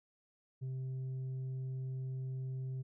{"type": "tone with tanh clipping", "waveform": "sine", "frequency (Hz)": 130.6, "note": "C3", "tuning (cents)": -3, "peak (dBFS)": -38, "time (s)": [0.61, 2.83], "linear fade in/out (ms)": 20, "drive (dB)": 3, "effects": []}